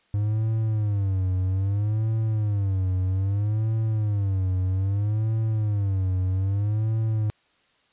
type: tone with vibrato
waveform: triangle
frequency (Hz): 101.4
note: G#2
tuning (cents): -41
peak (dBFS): -19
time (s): 0.14-7.3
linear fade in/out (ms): 0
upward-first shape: sine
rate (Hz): 0.62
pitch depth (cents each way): 160
effects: white hiss -64 dBFS RMS until 7.92 s + resampled to 8000 Hz